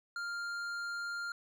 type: tone with hard clipping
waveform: sine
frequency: 1399 Hz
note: F6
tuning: 3 cents sharp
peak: -38 dBFS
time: 0.16-1.32 s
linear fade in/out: 2 ms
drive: 9 dB
effects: none